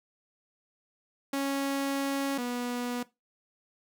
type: tone pair in turn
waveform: sawtooth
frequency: 276 / 244.2 Hz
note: C#4 / B3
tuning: -7 / -19 cents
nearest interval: major second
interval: 212 cents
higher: first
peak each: -24 / -27 dBFS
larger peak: first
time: 1.33-2.38 / 2.38-3.03 s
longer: first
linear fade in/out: 5 ms
effects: noise-tail reverb RT60 0.2 s tail -17 dB re dry